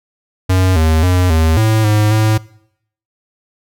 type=tone with pitch steps; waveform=square; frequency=93 / 79.6 / 90.6 / 80.2 / 109.8 / 106 / 108.8 Hz; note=F#2 / D#2 / F#2 / E2 / A2 / G#2 / A2; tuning=+9 / +40 / -36 / -47 / -3 / +36 / -19 cents; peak=-10 dBFS; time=0.49-2.38 s; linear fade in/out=10 ms; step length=270 ms; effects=noise-tail reverb RT60 0.7 s tail -21 dB re dry